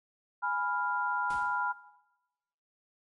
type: chord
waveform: sine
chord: F diminished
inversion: first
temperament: equal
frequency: 830.6 / 987.8 / 1396.9 Hz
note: Ab5 / Cb6 / F6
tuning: 0 / 0 / 0 cents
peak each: -35 / -32 / -32 dBFS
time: 0.42-1.73 s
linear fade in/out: 20 ms
type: noise with exponential decay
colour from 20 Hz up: pink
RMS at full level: -44 dBFS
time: 1.3-1.71 s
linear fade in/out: 2 ms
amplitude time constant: 87 ms
effects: noise-tail reverb RT60 1.0 s tail -17 dB re dry + MP3 48 kbps